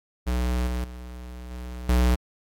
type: tone with level steps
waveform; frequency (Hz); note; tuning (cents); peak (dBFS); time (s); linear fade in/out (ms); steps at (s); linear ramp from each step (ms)
square; 61.5; B1; -7; -23 / -26 / -37 / -34 / -18; 0.26-2.16; 20; 0.67 / 0.84 / 1.51 / 1.89; 2
effects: AAC 64 kbps